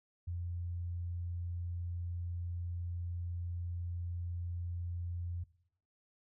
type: tone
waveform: sine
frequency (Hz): 87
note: F2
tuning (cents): -6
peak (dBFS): -36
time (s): 0.27-5.44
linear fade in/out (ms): 10
effects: noise-tail reverb RT60 0.7 s tail -19 dB re dry